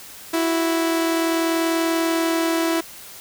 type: tone pair together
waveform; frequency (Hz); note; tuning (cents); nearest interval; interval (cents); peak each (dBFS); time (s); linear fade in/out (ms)
sawtooth; 329.6 / 370; E4 / F#4; 0 / 0; major second; 200; -15 / -25; 0.33-2.81; 10
effects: white hiss -40 dBFS RMS until 3.2 s

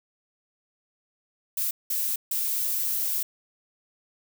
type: noise bursts at uneven times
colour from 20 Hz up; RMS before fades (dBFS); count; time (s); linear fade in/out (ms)
violet; -27; 3; 1.57-1.71 / 1.9-2.16 / 2.31-3.23; 5
effects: none

